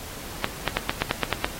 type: clicks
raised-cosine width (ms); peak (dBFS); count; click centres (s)
0.3; -5; 9; 0.444 / 0.677 / 0.77 / 0.895 / 1.02 / 1.111 / 1.233 / 1.327 / 1.445
effects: pink hiss -38 dBFS RMS until 1.59 s + AAC 48 kbps